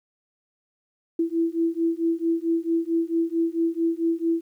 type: beating tone pair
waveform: sine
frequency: 329.6 / 334.1 Hz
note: E4 / E4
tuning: 0 / +23 cents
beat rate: 4.5 Hz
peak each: -24 dBFS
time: 1.19-4.41 s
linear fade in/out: 5 ms
effects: 10-bit